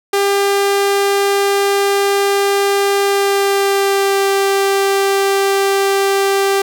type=tone with pitch glide; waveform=sawtooth; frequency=398.9 to 393.4 Hz; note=G4 to G4; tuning=+30 to +6 cents; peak=-8 dBFS; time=0.13-6.62 s; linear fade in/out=5 ms; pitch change=-24 cents; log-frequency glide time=3.01-4.23 s; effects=none